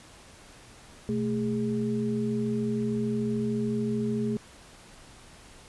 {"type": "tone cluster", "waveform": "sine", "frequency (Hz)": [126.3, 219.8, 410.6], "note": ["B2", "A3", "G#4"], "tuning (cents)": [39, -2, -20], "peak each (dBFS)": [-34, -27, -32], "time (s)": [1.09, 4.37], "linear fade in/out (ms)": 0, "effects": ["pink hiss -51 dBFS RMS until 5.68 s", "resampled to 24000 Hz"]}